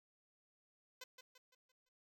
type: tone with echo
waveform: 5% pulse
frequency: 510 Hz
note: C5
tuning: 44 cents flat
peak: -37 dBFS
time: 1.01-1.04 s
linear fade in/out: 5 ms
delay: 170 ms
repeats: 5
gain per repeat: -7 dB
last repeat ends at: 1.89 s
effects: none